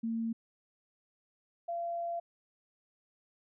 sine tone pair in turn, 227.4 / 684.2 Hz, A#3 / F5, -43 / -36 cents, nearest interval octave + perfect fifth, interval 1907 cents, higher second, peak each -31 / -33 dBFS, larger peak first, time 0.03-0.33 / 1.68-2.2 s, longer second, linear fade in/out 10 ms, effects none

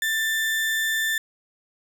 35% pulse tone, 1776 Hz, A6, 16 cents sharp, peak -20 dBFS, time 0.02-1.18 s, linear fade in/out 2 ms, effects none

